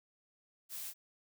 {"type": "noise", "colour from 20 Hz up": "blue", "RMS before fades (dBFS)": -43, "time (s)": [0.69, 0.94], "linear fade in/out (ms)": 50, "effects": []}